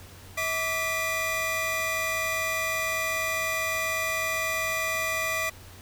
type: tone cluster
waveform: 45% pulse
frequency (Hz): 645 / 1160 / 1975 / 2416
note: E5 / D6 / B6 / D7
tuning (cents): -38 / -22 / 0 / +48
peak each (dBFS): -33 / -33 / -30 / -32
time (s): 0.37-5.5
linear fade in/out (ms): 10
effects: added 92 Hz sine -48 dBFS peak until 5.81 s + pink hiss -49 dBFS RMS until 5.81 s